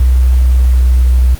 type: tone with pitch glide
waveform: sine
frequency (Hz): 63 to 62.42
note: B1 to B1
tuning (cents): +35 to +19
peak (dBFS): -5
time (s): 0-1.35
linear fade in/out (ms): 5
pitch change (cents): -16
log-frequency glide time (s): 0.51-0.72
effects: pink hiss -32 dBFS RMS until 1.39 s + Opus 24 kbps